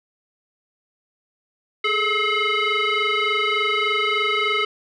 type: tone with frequency modulation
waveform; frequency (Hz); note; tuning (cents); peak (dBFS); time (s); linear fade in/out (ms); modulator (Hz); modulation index
sine; 415.3; G#4; 0; -17; 1.84-4.65; 5; 854; 3.3
effects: tanh soft clip ceiling -13 dBFS